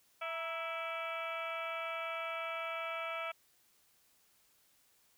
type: harmonic tone with a mistuned harmonic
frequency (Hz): 329.6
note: E4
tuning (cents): 0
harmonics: 2 / 3 / 4 / 5 / 6 / 7 / 8 / 9 / 10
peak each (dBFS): -42 / -51 / -41 / -54 / -54 / -43 / -48 / -55 / -53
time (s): 0.21-3.32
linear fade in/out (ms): 10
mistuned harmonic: 3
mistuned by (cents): -67
effects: white hiss -70 dBFS RMS until 5.17 s